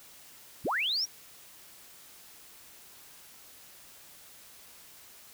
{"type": "linear sweep", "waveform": "sine", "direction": "up", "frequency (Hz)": [36.14, 5840], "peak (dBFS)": -27, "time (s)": [0.64, 1.06], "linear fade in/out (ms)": 20, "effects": ["white hiss -53 dBFS RMS until 5.33 s"]}